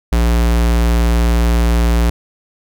square tone, 58.27 Hz, A#1, in tune, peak -11 dBFS, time 0.12-2.1 s, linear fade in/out 5 ms, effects none

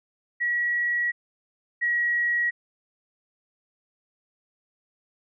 sine tone pair in turn, 1921 / 1909.9 Hz, B6 / A#6, -48 / +42 cents, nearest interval unison, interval 10 cents, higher first, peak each -22 / -21 dBFS, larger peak second, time 0.4-1.12 / 1.81-2.51 s, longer first, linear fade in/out 20 ms, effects none

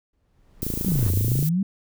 brown noise with exponential growth, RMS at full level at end -29 dBFS, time 0.13-1.1 s, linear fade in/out 5 ms, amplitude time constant 210 ms
violet noise, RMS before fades -31 dBFS, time 0.62-1.49 s, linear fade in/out 0 ms
click train, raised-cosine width 3 ms, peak -15 dBFS, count 23, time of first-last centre 0.63-1.427 s, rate 27.6 Hz
sine exponential two-way sweep, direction down then up, 202.1 to 88 to 202.1 Hz, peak -19 dBFS, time 0.86-1.63 s, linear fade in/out 5 ms, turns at 1.11 s
effects none

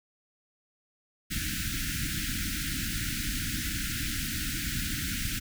pink band-stop noise, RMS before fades -32 dBFS, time 1.3-5.4 s, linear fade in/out 20 ms, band 320 to 1400 Hz, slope 96 dB/octave, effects none

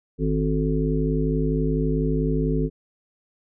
harmonic tone with a mistuned harmonic, 52.2 Hz, G#1, 10 cents sharp, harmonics 1 / 3 / 5 / 7 / 8, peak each -25 / -24 / -26 / -30 / -28 dBFS, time 0.18-2.7 s, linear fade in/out 50 ms, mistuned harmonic 8, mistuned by +79 cents, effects none

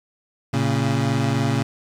25% pulse tone pair together, 113.79 / 137.6 Hz, A#2 / C#3, -41 / -12 cents, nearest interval minor third, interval 329 cents, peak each -18 dBFS, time 0.53-1.63 s, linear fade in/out 10 ms, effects low-pass 8000 Hz 12 dB/octave + 8-bit

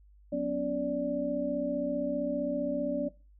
sine tone cluster, 184.2 / 247.5 / 282.8 / 583 Hz, F#3 / B3 / C#4 / D5, -7 / +4 / +35 / -13 cents, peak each -40 / -35 / -33 / -31 dBFS, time 0.32-3.09 s, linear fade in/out 10 ms, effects noise-tail reverb RT60 0.3 s tail -19 dB re dry + added 50 Hz sine -55 dBFS peak until 3.39 s

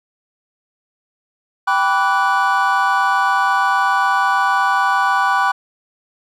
triangle chord, G major seventh, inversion none, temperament equal with one note detuned, 784 / 987.8 / 1154.5 / 1480 Hz, G5 / B5 / D6 / F#6, 0 / 0 / -30 / 0 cents, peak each -17 dBFS, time 1.67-5.52 s, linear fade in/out 10 ms, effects none

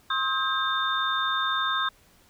sine tone cluster, 1067 / 1279 / 1600 / 3621 Hz, C6 / D#6 / G6 / A7, +34 / +47 / +35 / +49 cents, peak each -29 dBFS, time 0.1-1.89 s, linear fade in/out 5 ms, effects pink hiss -59 dBFS RMS until 2.29 s

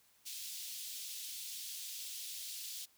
pink high-pass noise, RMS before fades -45 dBFS, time 0.25-2.86 s, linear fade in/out 20 ms, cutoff 3300 Hz, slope 24 dB/octave, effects white hiss -69 dBFS RMS until 2.97 s

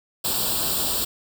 white noise with comb filter, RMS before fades -24 dBFS, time 0.24-1.05 s, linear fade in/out 10 ms, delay 0.24 ms, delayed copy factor +0.85, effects none

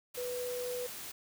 sine tone in noise, 493.9 Hz, B4, in tune, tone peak -35 dBFS, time 0.17-0.87 s, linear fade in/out 10 ms, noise white, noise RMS -44 dBFS, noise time 0.14-1.12 s, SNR +6 dB, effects none

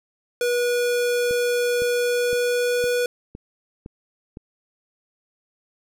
square tone with pitch glide, 485.1 to 488.5 Hz, B4 to B4, -31 to -19 cents, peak -20 dBFS, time 0.41-3.06 s, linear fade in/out 2 ms, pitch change +12 cents, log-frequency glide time 1.92-2.86 s
click train, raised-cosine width 3 ms, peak -23 dBFS, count 7, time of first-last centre 1.31-4.371 s, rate 1.96 Hz
effects none

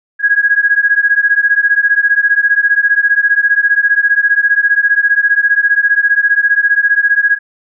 sine beating tone pair, 1644 / 1659 Hz, G#6 / G#6, -18 / -2 cents, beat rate 15 Hz, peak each -11 dBFS, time 0.19-7.39 s, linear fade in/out 50 ms, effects none

